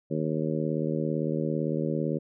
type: harmonic tone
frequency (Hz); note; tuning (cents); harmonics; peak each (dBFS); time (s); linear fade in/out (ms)
77.78; D#2; 0; 2 / 3 / 4 / 5 / 6 / 7; -30 / -32 / -33 / -34 / -35 / -35; 0.1-2.19; 20
effects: none